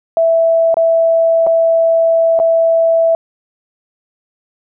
sine tone with dropouts, 659.3 Hz, E5, in tune, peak -8 dBFS, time 0.17-3.15 s, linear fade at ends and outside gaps 1 ms, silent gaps 0.743-0.769 / 1.466-1.47 / 2.391-2.399 s, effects none

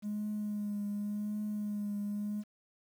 triangle tone with vibrato, 207.7 Hz, G#3, in tune, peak -30 dBFS, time 0.02-2.44 s, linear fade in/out 50 ms, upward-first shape triangle, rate 0.89 Hz, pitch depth 29 cents each way, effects tanh soft clip ceiling -30 dBFS + 10-bit

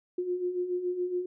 sine beating tone pair, 353.4 / 360.5 Hz, F4 / F#4, +21 / -45 cents, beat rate 7.1 Hz, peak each -36 / -29 dBFS, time 0.18-1.26 s, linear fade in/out 5 ms, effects none

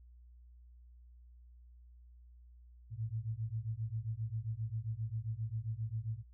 sine beating tone pair, 107.8 / 115.3 Hz, A2 / A#2, -35 / -19 cents, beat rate 7.5 Hz, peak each -39 / -39 dBFS, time 2.9-6.23 s, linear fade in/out 50 ms, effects added 60 Hz sine -55 dBFS peak until 6.33 s

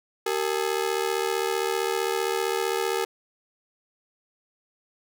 sawtooth ring-modulated tone, 423.1 Hz, G#4, 32 cents sharp, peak -17 dBFS, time 0.26-3.05 s, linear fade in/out 5 ms, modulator 37.7 Hz, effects none

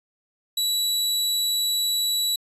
sawtooth tone, 3926 Hz, B7, 11 cents flat, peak -18 dBFS, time 0.57-2.36 s, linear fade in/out 5 ms, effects resampled to 32000 Hz

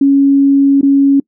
sine tone with dropouts, 277.2 Hz, C#4, in tune, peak -5 dBFS, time 0.01-1.2 s, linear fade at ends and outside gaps 5 ms, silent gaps 0.812-0.829 s, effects noise-tail reverb RT60 0.1 s tail -25 dB re dry

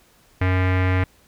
square tone with low-pass filter, 92.5 Hz, F#2, in tune, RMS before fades -19 dBFS, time 0.41-1.04 s, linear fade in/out 5 ms, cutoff 2100 Hz, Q 3.1, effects pink hiss -56 dBFS RMS until 1.27 s

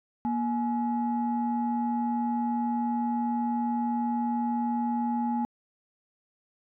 sine tone pair together, 237 / 844.6 Hz, A#3 / G#5, +29 / +29 cents, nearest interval octave + minor seventh, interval 2200 cents, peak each -26 / -29 dBFS, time 0.25-5.45 s, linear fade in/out 0 ms, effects tanh soft clip ceiling -19 dBFS

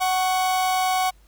45% pulse tone pair together, 745 / 1106.8 Hz, F#5 / C#6, +12 / -3 cents, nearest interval perfect fifth, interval 685 cents, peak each -20 / -28 dBFS, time 0-1.11 s, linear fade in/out 20 ms, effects added 50 Hz sine -51 dBFS peak until 1.27 s + pink hiss -61 dBFS RMS until 1.27 s

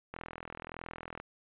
click train, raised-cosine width 0.5 ms, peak -26 dBFS, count 45, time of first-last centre 0.14-1.2 s, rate 41.5 Hz, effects resampled to 8000 Hz

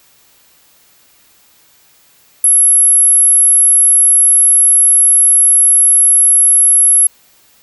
sine tone, 11175 Hz, F9, in tune, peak -5 dBFS, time 2.44-7.07 s, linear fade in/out 2 ms, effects white hiss -49 dBFS RMS until 7.62 s

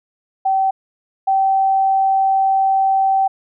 sine tone pair in turn, 770 / 773.5 Hz, G5 / G5, -31 / -23 cents, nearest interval unison, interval 8 cents, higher second, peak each -13 / -12 dBFS, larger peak second, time 0.45-0.71 / 1.27-3.28 s, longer second, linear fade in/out 10 ms, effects none

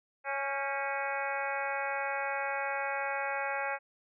harmonic tone with a mistuned harmonic, 277.2 Hz, C#4, in tune, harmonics 2 / 3 / 4 / 5 / 6 / 7 / 8 / 9, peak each -38 / -36 / -43 / -40 / -39 / -41 / -41 / -43 dBFS, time 0.24-3.79 s, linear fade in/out 50 ms, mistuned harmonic 6, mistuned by -48 cents, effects none

